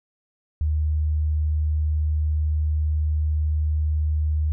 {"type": "tone", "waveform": "sine", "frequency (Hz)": 76.5, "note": "D#2", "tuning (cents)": -29, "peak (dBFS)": -19, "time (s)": [0.61, 4.52], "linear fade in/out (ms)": 0, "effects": []}